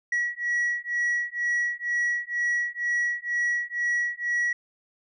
sine beating tone pair, 1923 / 1925.1 Hz, B6 / B6, -47 / -45 cents, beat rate 2.1 Hz, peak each -25 dBFS, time 0.12-4.53 s, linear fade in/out 5 ms, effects tanh soft clip ceiling -21 dBFS

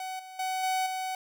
45% pulse tone with level steps, 750 Hz, F#5, 23 cents sharp, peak -34 / -43 / -29 / -26 / -31 dBFS, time 0-1.15 s, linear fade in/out 2 ms, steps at 0.19 / 0.39 / 0.63 / 0.86 s, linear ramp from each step 5 ms, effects none

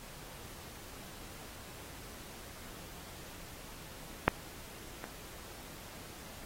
clicks, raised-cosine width 0.5 ms, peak -6 / -25 dBFS, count 2, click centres 4.28 / 5.041 s, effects pink hiss -50 dBFS RMS until 6.45 s + AAC 48 kbps

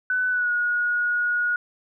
sine tone with pitch glide, 1500 to 1448.1 Hz, F#6 to F#6, +23 to -38 cents, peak -20 dBFS, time 0.1-1.56 s, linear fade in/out 2 ms, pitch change -61 cents, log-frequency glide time 0.3-0.51 s, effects none

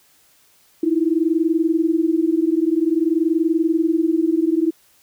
sine tone pair together, 315.7 / 336.2 Hz, D#4 / E4, +25 / +34 cents, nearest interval minor second, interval 109 cents, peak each -18 dBFS, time 0.83-4.71 s, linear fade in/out 5 ms, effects white hiss -56 dBFS RMS until 5.02 s

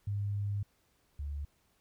sine tone pair in turn, 101.6 / 71.98 Hz, G#2 / D2, -38 / -34 cents, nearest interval tritone, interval 596 cents, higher first, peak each -31 / -35 dBFS, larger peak first, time 0.07-0.63 / 1.19-1.45 s, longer first, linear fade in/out 5 ms, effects pink hiss -72 dBFS RMS until 1.8 s

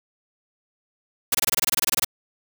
white noise bursts, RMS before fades -20 dBFS, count 15, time 1.32-2.047 s, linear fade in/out 5 ms, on 27 ms, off 23 ms, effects none

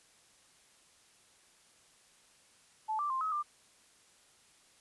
sine tone with pitch steps, 870 / 1175 / 1050 / 1276 / 1191 Hz, A5 / D6 / C6 / D#6 / D6, -20 / +1 / +6 / +43 / +24 cents, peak -31 dBFS, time 2.88-3.43 s, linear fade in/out 20 ms, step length 110 ms, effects white hiss -64 dBFS RMS until 4.8 s + resampled to 24000 Hz

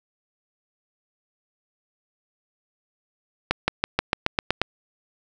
accelerating click train, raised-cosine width 0.3 ms, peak -3 dBFS, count 9, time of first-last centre 3.51-4.616 s, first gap 170 ms, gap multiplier 0.94, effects none

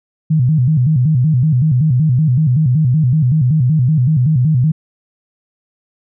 sine tone with vibrato, 140 Hz, C#3, 18 cents sharp, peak -9 dBFS, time 0.3-4.72 s, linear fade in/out 10 ms, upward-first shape square, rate 5.3 Hz, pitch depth 200 cents each way, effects none

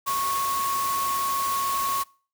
sine tone in noise, 1101 Hz, C#6, 12 cents flat, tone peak -24 dBFS, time 0.06-2.04 s, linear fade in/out 20 ms, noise white, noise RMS -32 dBFS, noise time 0.06-2.04 s, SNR +5 dB, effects noise-tail reverb RT60 0.4 s tail -24 dB re dry

